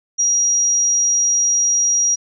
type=tone; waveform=sine; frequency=5730 Hz; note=F8; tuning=44 cents sharp; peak=-13 dBFS; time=0.18-2.16 s; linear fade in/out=20 ms; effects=none